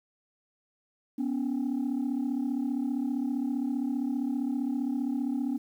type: tone pair together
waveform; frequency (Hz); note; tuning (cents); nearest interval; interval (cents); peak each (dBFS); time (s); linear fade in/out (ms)
sine; 247 / 282.2; B3 / C#4; 0 / +31; major second; 231; -28; 1.18-5.58; 10
effects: tanh soft clip ceiling -24 dBFS + 10-bit